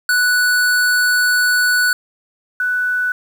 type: tone pair in turn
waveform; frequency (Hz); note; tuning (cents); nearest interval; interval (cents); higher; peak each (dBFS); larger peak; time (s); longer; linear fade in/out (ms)
square / sine; 1480 / 1487.5; F#6 / F#6; 0 / +9; unison; 9; second; -13 / -15; first; 0.09-1.93 / 2.6-3.12; first; 2
effects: 7-bit